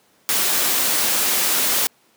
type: noise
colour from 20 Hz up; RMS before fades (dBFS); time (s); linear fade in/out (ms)
white; -19; 0.29-1.87; 0
effects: pink hiss -58 dBFS RMS until 2.16 s + high-pass 200 Hz 12 dB/octave